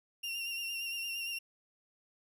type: tone with vibrato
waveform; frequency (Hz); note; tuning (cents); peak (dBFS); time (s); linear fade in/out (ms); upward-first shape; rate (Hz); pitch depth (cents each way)
35% pulse; 2764; F7; -19; -34; 0.23-1.39; 10; sine; 8.7; 30
effects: none